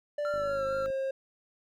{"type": "tone with pitch glide", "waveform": "triangle", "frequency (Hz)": [587.3, 535.5], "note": ["D5", "C5"], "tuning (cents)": [0, 40], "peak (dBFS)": -27, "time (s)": [0.18, 1.11], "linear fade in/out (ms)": 5, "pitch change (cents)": -160, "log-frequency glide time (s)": [0.37, 0.65]}
{"type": "tone with vibrato", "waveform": "triangle", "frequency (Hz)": 1361, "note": "F6", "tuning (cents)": -45, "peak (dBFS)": -33, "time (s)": [0.25, 0.86], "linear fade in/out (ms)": 0, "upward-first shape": "triangle", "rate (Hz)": 4.4, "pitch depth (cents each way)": 33}
{"type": "click train", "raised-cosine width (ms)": 3, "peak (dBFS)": -35, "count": 30, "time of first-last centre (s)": [0.34, 0.902], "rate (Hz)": 51.6}
{"effects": []}